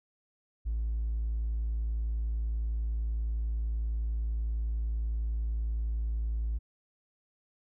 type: tone with hard clipping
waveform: sine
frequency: 55.4 Hz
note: A1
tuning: 13 cents sharp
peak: -29 dBFS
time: 0.65-6.59 s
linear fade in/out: 20 ms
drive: 1 dB
effects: none